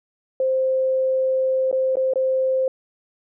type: tone with dropouts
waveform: sine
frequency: 523.3 Hz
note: C5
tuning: in tune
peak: -17 dBFS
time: 0.4-2.68 s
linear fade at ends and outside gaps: 2 ms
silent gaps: 1.714-1.727 / 1.956-1.969 / 2.136-2.157 s
effects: none